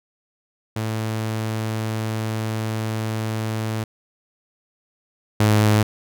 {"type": "tone pair in turn", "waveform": "sawtooth", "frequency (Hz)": [110, 106.56], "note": ["A2", "G#2"], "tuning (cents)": [0, 45], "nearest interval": "minor second", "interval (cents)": 55, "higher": "first", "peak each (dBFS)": [-19, -10], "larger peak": "second", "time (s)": [[0.76, 3.84], [5.4, 5.83]], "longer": "first", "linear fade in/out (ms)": 5, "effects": []}